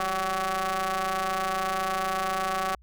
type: ring-modulated tone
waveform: sawtooth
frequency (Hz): 186.2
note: F#3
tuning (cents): +11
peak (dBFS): -19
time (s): 0-2.75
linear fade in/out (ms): 2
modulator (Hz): 945
effects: added 60 Hz sine -52 dBFS peak until 2.82 s